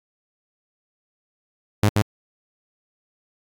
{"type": "tone with echo", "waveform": "sawtooth", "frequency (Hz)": 103.83, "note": "G#2", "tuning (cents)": 0, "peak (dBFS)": -10, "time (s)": [1.83, 1.89], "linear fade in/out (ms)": 0, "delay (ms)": 130, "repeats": 1, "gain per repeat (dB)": -2, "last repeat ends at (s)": 2.02, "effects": ["AAC 48 kbps"]}